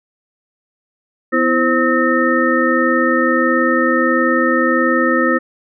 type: tone cluster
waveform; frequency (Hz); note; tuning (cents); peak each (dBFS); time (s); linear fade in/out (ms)
sine; 249.4 / 330.9 / 524 / 1286 / 1826; B3 / E4 / C5 / E6 / A#6; +17 / +7 / +2 / -43 / -36; -18; 1.32-5.39; 20
effects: none